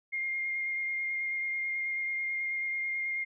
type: tone with vibrato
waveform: sine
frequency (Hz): 2123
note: C7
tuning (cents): +25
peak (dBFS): -30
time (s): 0.12-3.25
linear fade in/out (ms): 20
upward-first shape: square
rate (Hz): 9.2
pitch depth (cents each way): 9
effects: none

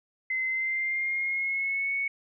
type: tone with pitch glide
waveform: sine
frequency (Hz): 2057 to 2217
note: C7 to C#7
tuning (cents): -30 to 0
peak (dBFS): -26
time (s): 0.3-2.08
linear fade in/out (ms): 5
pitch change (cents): +130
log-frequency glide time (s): 0.46-1.92
effects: none

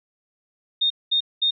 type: tone bursts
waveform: sine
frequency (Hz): 3676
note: A#7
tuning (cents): -25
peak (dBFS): -17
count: 3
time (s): 0.81-1.509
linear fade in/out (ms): 10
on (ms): 93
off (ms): 210
effects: none

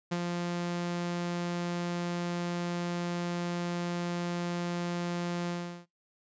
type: tone with ADSR envelope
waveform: sawtooth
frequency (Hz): 174.1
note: F3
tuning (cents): -5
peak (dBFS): -24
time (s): 0.11-5.86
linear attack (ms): 12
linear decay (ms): 51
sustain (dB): -3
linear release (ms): 370
effects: noise-tail reverb RT60 0.2 s tail -23 dB re dry + resampled to 16000 Hz

